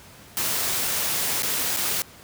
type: noise with dropouts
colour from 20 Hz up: white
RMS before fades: -25 dBFS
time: 0.37-2.02 s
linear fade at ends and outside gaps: 0 ms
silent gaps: 1.422-1.431 / 1.764-1.77 s
effects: pink hiss -47 dBFS RMS until 2.23 s + high-pass 60 Hz 12 dB/octave